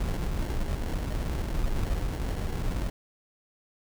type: noise with sample-and-hold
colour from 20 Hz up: brown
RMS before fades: -29 dBFS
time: 0-2.9 s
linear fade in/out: 5 ms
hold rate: 1225 Hz
effects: none